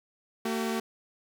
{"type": "tone pair together", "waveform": "sawtooth", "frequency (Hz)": [226.2, 381.1], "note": ["A3", "G4"], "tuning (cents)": [48, -49], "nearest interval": "major sixth", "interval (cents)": 903, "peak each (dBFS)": [-26, -29], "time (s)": [0.45, 0.8], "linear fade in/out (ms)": 5, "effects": []}